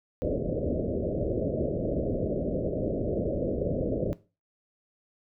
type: low-pass noise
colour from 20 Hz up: white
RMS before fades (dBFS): -29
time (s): 0.22-4.13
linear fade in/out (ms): 0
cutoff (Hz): 620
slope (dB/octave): 96
effects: noise-tail reverb RT60 0.3 s tail -17 dB re dry